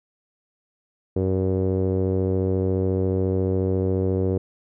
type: tone with low-pass filter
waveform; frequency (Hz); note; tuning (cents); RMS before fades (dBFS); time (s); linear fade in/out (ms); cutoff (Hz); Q
sawtooth; 94.2; F#2; +32; -22; 1.16-4.38; 5; 440; 4
effects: none